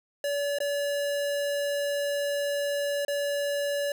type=tone with dropouts; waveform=square; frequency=572 Hz; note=D5; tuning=46 cents flat; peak=-27 dBFS; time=0.24-3.92 s; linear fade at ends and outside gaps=2 ms; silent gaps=0.586-0.603 / 3.05-3.081 s; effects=none